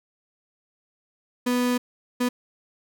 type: tone bursts at uneven times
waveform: 35% pulse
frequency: 246.9 Hz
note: B3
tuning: in tune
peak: -19 dBFS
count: 2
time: 1.46-1.78 / 2.2-2.29 s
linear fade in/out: 10 ms
effects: none